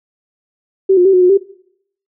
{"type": "tone with pitch steps", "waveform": "sine", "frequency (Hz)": [384.1, 357, 386.6, 365.4, 360.7, 393], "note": ["G4", "F4", "G4", "F#4", "F#4", "G4"], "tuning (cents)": [-35, 38, -24, -22, -44, 4], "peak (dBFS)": -6, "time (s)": [0.89, 1.376], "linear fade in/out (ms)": 10, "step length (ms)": 81, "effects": ["noise-tail reverb RT60 0.7 s tail -21 dB re dry"]}